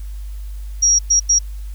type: tone bursts at uneven times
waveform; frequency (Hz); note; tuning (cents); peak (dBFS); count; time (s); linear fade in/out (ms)
sine; 5670; F8; +25; -10; 3; 0.82-0.99 / 1.1-1.2 / 1.29-1.39; 10
effects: added 50 Hz sine -26 dBFS peak until 1.74 s + white hiss -50 dBFS RMS until 1.74 s